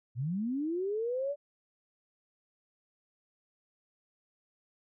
sine linear sweep, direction up, 110 to 587 Hz, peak -30 dBFS, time 0.15-1.36 s, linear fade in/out 50 ms, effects none

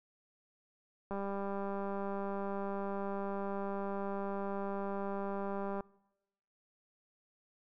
click train, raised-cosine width 1 ms, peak -26 dBFS, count 931, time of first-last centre 1.11-5.807 s, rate 198 Hz, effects noise-tail reverb RT60 0.9 s tail -24 dB re dry

